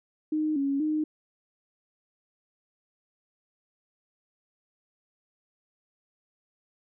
sine tone with pitch steps, 308.2 / 277.5 / 307.4 Hz, D#4 / C#4 / D#4, -16 / +2 / -21 cents, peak -24 dBFS, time 0.32-1.04 s, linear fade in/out 5 ms, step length 240 ms, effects none

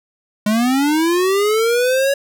square linear sweep, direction up, 205.7 to 561 Hz, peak -14 dBFS, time 0.46-2.14 s, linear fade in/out 5 ms, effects none

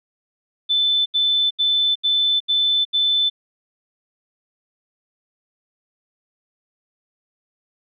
sine tone bursts, 3520 Hz, A7, in tune, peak -15 dBFS, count 6, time 0.69-3.3 s, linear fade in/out 20 ms, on 370 ms, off 78 ms, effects none

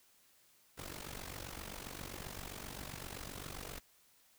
pink noise with amplitude modulation, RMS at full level -43 dBFS, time 0.77-3.8 s, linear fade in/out 20 ms, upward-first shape sine, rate 47.6 Hz, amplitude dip 80%, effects white hiss -68 dBFS RMS until 4.38 s

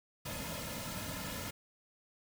pink noise with comb filter, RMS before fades -41 dBFS, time 0.25-1.51 s, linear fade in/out 10 ms, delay 2.6 ms, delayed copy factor -0.8, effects none

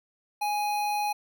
square tone with notch filter, 831 Hz, G#5, 1 cent sharp, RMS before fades -28 dBFS, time 0.41-1.13 s, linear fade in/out 10 ms, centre 7600 Hz, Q 1.9, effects none

